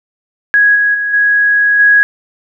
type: tone with level steps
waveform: sine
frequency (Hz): 1661.2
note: G#6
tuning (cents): 0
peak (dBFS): -5 / -8 / -13 / -7 / -4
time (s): 0.54-2.03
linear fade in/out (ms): 0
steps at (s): 0.75 / 0.94 / 1.13 / 1.79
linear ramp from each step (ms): 10
effects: none